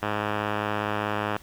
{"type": "tone with low-pass filter", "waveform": "5% pulse", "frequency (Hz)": 104.9, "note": "G#2", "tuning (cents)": 18, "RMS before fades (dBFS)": -28, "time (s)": [0.02, 1.37], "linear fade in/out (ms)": 5, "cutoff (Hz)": 2100, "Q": 2.8, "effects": ["pink hiss -52 dBFS RMS until 1.42 s"]}